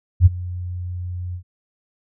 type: tone with ADSR envelope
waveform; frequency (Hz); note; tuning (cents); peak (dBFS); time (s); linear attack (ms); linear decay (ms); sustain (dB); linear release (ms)
sine; 89.4; F2; +41; -4; 0.2-1.43; 59; 23; -21; 87
effects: none